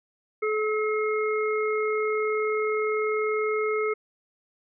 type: harmonic tone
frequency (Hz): 429.8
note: A4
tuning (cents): -41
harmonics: 1 / 3 / 5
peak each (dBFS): -24 / -31 / -32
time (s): 0.42-3.94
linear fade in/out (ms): 10
effects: none